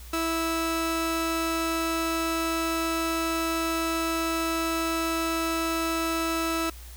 sawtooth tone pair together, 328.2 / 656.4 Hz, E4 / E5, -8 / -8 cents, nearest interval octave, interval 1200 cents, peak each -23 dBFS, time 0.13-6.7 s, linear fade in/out 5 ms, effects added 60 Hz sine -41 dBFS peak until 6.96 s + white hiss -49 dBFS RMS until 6.96 s

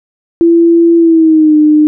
sine tone with pitch glide, 336.6 to 303.4 Hz, E4 to D#4, +36 to -44 cents, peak -3 dBFS, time 0.41-1.87 s, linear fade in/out 0 ms, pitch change -180 cents, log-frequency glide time 0.97-1.56 s, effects none

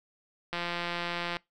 click train, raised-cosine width 0.3 ms, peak -17 dBFS, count 146, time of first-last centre 0.53-1.368 s, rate 173 Hz, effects noise-tail reverb RT60 0.2 s tail -24 dB re dry

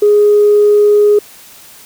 sine tone, 415.3 Hz, G#4, in tune, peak -4 dBFS, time 0.02-1.19 s, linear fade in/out 5 ms, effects tanh soft clip ceiling 0 dBFS + white hiss -38 dBFS RMS until 1.85 s

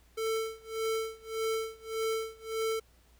square tone with tremolo, 444.9 Hz, A4, 19 cents sharp, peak -29 dBFS, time 0.17-2.8 s, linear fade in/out 10 ms, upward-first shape sine, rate 1.7 Hz, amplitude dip 95%, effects added 59 Hz sine -61 dBFS peak until 3.19 s + pink hiss -66 dBFS RMS until 3.19 s

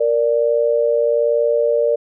sine tone pair together, 466.1 / 587.3 Hz, A#4 / D5, 0 / 0 cents, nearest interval major third, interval 400 cents, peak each -16 dBFS, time 0-1.96 s, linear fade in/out 10 ms, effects none

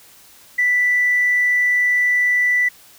triangle tone with tanh clipping, 1975.5 Hz, B6, in tune, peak -13 dBFS, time 0.58-2.69 s, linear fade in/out 10 ms, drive 1 dB, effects white hiss -47 dBFS RMS until 2.98 s

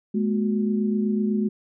sine tone cluster, 211.8 / 239.8 / 368.2 Hz, G#3 / A#3 / F#4, +34 / +49 / -8 cents, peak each -21 / -30 / -29 dBFS, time 0.14-1.49 s, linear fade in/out 10 ms, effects none

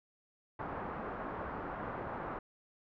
white low-pass noise, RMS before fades -41 dBFS, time 0.59-2.39 s, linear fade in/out 5 ms, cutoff 1300 Hz, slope 24 dB/octave, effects none

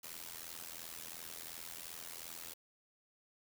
white noise with amplitude modulation, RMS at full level -44 dBFS, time 0.03-2.54 s, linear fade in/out 10 ms, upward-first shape sine, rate 82.8 Hz, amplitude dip 90%, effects none

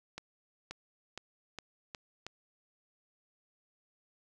accelerating click train, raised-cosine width 0.2 ms, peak -24 dBFS, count 6, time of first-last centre 0.18-2.266 s, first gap 530 ms, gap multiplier 0.88, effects none

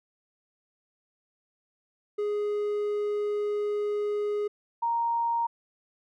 triangle / sine tone pair in turn, 415.3 / 932.3 Hz, G#4 / A#5, 0 / 0 cents, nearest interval octave + major second, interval 1400 cents, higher second, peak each -24 dBFS, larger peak neither, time 2.18-4.48 / 4.82-5.47 s, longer first, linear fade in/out 10 ms, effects none

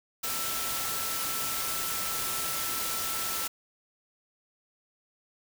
sine tone in noise, 1332 Hz, E6, 18 cents sharp, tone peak -39 dBFS, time 0.23-3.48 s, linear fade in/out 10 ms, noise white, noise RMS -32 dBFS, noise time 0.23-3.48 s, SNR -10 dB, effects none

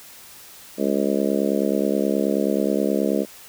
harmonic tone, 69.4 Hz, C#2, 3 cents sharp, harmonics 3 / 4 / 5 / 6 / 7 / 8 / 9, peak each -24 / -25 / -26 / -27 / -27 / -28 / -29 dBFS, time 0.77-3.26 s, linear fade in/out 50 ms, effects white hiss -44 dBFS RMS until 3.48 s

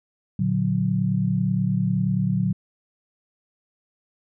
sine chord, Bb augmented, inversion none, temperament equal, 116.54 / 146.83 / 185 Hz, Bb2 / D3 / F#3, 0 / 0 / 0 cents, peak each -25 / -25 / -22 dBFS, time 0.39-2.53 s, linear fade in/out 5 ms, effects none

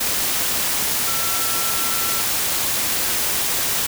sine tone in noise, 1348 Hz, E6, 38 cents sharp, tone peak -30 dBFS, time 1.07-2.22 s, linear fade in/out 10 ms, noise white, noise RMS -21 dBFS, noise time 0-3.87 s, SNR -12 dB, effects none

